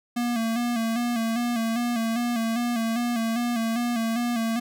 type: tone with vibrato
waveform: square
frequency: 233.1 Hz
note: A#3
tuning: in tune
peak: -24 dBFS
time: 0.16-4.6 s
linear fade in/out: 10 ms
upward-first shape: square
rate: 2.5 Hz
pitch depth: 51 cents each way
effects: none